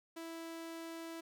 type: tone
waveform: sawtooth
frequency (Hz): 329.6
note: E4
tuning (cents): 0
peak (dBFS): -40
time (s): 0.16-1.21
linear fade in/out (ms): 10
effects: none